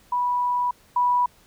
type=tone pair in turn; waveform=sine; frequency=981 / 981 Hz; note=B5 / B5; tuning=-12 / -12 cents; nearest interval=unison; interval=0 cents; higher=neither; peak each=-20 / -17 dBFS; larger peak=second; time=0.12-0.71 / 0.96-1.26 s; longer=first; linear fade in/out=5 ms; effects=pink hiss -56 dBFS RMS until 1.46 s